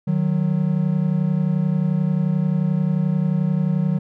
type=tone pair together; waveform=triangle; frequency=153.63 / 185 Hz; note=D#3 / F#3; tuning=-22 / 0 cents; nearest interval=minor third; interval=322 cents; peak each=-18 dBFS; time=0.07-3.99 s; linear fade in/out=10 ms; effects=none